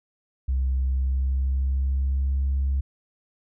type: tone with pitch glide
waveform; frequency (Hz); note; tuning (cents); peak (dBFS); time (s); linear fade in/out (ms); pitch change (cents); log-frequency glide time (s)
sine; 65.41 to 67.95; C2 to C#2; 0 to -34; -19; 0.48-2.81; 10; +66; 0.8-2.39
effects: tanh soft clip ceiling -18 dBFS